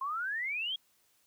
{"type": "exponential sweep", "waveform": "sine", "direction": "up", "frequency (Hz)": [1046.5, 3322], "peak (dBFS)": -32, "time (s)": [0.01, 0.76], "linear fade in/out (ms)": 5, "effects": ["white hiss -70 dBFS RMS until 1.26 s"]}